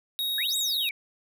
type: tone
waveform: square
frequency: 3771 Hz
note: A#7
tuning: 19 cents sharp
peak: -27 dBFS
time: 0.19-0.89 s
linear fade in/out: 0 ms
type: exponential two-way sweep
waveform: sine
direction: up then down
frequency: 1593 to 8450 to 2222 Hz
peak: -29 dBFS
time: 0.38-0.91 s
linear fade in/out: 2 ms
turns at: 0.57 s
effects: none